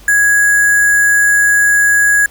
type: tone with sample-and-hold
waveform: sine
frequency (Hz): 1661.2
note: G#6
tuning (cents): 0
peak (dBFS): -7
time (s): 0.08-2.26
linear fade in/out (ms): 2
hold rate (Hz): 8820
effects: added 50 Hz sine -41 dBFS peak until 2.3 s + pink hiss -42 dBFS RMS until 2.3 s